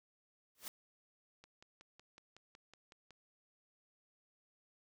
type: noise with exponential growth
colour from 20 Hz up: white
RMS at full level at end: -41 dBFS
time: 0.55-0.68 s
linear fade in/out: 1 ms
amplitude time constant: 27 ms
type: click train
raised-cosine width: 0.2 ms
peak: -40 dBFS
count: 10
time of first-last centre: 1.44-3.107 s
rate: 5.4 Hz
effects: none